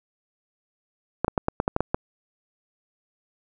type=clicks; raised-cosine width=1 ms; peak=-7 dBFS; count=9; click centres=1.246 / 1.281 / 1.378 / 1.484 / 1.601 / 1.679 / 1.764 / 1.806 / 1.945 s; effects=none